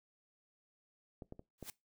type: clicks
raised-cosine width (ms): 2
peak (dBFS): -33 / -33 / -37 / -32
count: 4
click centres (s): 1.222 / 1.324 / 1.394 / 1.627
type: noise with exponential growth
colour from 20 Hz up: white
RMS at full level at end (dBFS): -42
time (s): 1.58-1.7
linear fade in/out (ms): 1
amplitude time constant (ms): 26
effects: noise-tail reverb RT60 0.2 s tail -21 dB re dry